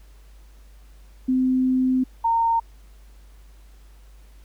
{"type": "tone pair in turn", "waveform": "sine", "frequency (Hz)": [257.7, 918.3], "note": ["C4", "A#5"], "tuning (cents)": [-26, -26], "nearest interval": "octave + minor seventh", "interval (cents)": 2200, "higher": "second", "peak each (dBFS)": -17, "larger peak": "neither", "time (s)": [[1.28, 2.04], [2.24, 2.6]], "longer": "first", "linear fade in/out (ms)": 10, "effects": ["added 50 Hz sine -45 dBFS peak until 4.44 s", "pink hiss -59 dBFS RMS until 4.44 s"]}